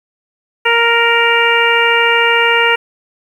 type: harmonic tone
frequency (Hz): 466.5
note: A#4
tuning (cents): +1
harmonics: 1 / 2 / 3 / 4 / 5 / 6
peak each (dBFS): -16 / -16 / -16 / -16 / -16 / -16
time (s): 0.65-2.76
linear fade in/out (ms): 10
effects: 7-bit